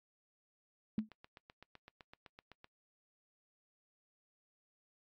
sine tone with exponential decay, 216.3 Hz, A3, 29 cents flat, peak -28 dBFS, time 0.98-1.09 s, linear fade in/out 2 ms, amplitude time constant 23 ms
click train, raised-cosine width 0.3 ms, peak -37 dBFS, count 14, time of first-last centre 0.99-2.644 s, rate 7.86 Hz
effects noise-tail reverb RT60 0.1 s tail -22 dB re dry + AAC 64 kbps

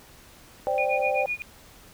sine chord, C suspended second, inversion none, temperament just, 523.3 / 588.7 / 784.9 Hz, C5 / D5 / G5, 0 / +4 / +2 cents, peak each -27 dBFS, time 0.67-1.26 s, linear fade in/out 0 ms
sine tone with tremolo, 2445 Hz, D#7, 31 cents flat, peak -24 dBFS, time 0.78-1.42 s, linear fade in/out 0 ms, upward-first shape sine, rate 7.9 Hz, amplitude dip 100%
effects pink hiss -51 dBFS RMS until 1.93 s

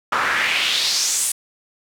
pink noise with band-pass filter sweep, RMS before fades -20 dBFS, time 0.12-1.32 s, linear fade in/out 5 ms, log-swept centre 1200 to 9600 Hz, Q 2.7, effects none

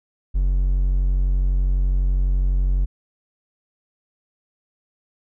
triangle tone, 46 Hz, F#1, 9 cents flat, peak -14 dBFS, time 0.34-2.86 s, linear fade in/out 20 ms, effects none

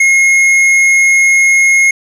triangle tone with hard clipping, 2156 Hz, C#7, 49 cents flat, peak -7 dBFS, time 0-1.91 s, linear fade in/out 5 ms, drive 11 dB, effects none

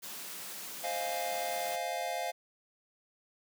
white high-pass noise, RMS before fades -43 dBFS, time 0.02-1.77 s, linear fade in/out 20 ms, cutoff 140 Hz, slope 96 dB/octave
square chord, F minor seventh, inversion second, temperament equal, 523.3 / 622.3 / 698.5 / 830.6 Hz, C5 / Eb5 / F5 / Ab5, 0 / 0 / 0 / 0 cents, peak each -42 / -42 / -36 / -42 dBFS, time 0.83-2.32 s, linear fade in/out 20 ms
effects none

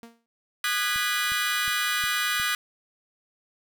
sawtooth tone with exponential decay, 231.9 Hz, A#3, 9 cents flat, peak -35 dBFS, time 0.03-0.26 s, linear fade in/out 0 ms, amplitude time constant 49 ms
25% pulse chord, G# minor seventh, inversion second, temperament equal with one note detuned, 1223.1 / 1480 / 1661.2 / 1975.5 Hz, D#6 / F#6 / G#6 / B6, -30 / 0 / 0 / 0 cents, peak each -26 dBFS, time 0.64-2.55 s, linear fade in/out 2 ms
click train, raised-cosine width 5 ms, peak -32 dBFS, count 5, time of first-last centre 0.96-2.399 s, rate 2.78 Hz
effects none

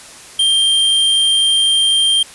square tone, 3176 Hz, G7, 22 cents sharp, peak -11 dBFS, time 0.39-2.23 s, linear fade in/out 5 ms, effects white hiss -37 dBFS RMS until 2.34 s + resampled to 24000 Hz

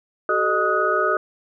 sine tone cluster, 379.3 / 436.1 / 612 / 1255 / 1471 Hz, F#4 / A4 / D#5 / D#6 / F#6, +43 / -15 / -29 / +15 / -11 cents, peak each -25 / -26 / -24 / -21 / -24 dBFS, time 0.29-1.17 s, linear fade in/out 2 ms, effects none

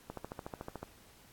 click train, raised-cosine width 1 ms, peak -26 dBFS, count 11, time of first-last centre 0.1-0.83 s, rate 13.7 Hz, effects pink hiss -60 dBFS RMS until 1.32 s + AAC 64 kbps

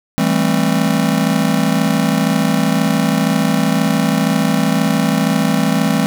square chord, A minor seventh, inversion second, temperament just, 165 / 198 / 220 / 264 Hz, E3 / G3 / A3 / C4, +2 / +18 / 0 / +16 cents, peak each -19 dBFS, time 0.18-6.06 s, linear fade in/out 0 ms, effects 7-bit

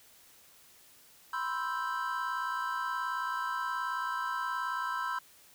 triangle chord, C major seventh, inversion third, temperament equal, 987.8 / 1046.5 / 1318.5 / 1568 Hz, B5 / C6 / E6 / G6, 0 / 0 / 0 / 0 cents, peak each -35 / -36 / -35 / -36 dBFS, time 1.33-5.19 s, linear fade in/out 5 ms, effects white hiss -59 dBFS RMS until 5.54 s

